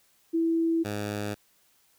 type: tone pair in turn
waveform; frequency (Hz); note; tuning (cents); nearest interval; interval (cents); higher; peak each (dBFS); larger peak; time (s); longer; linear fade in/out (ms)
sine / 10% pulse; 329.6 / 103.82; E4 / G#2; 0 / 0; octave + minor sixth; 2000; first; -22; neither; 0.33-0.84 / 0.84-1.35; neither; 20
effects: white hiss -65 dBFS RMS until 1.98 s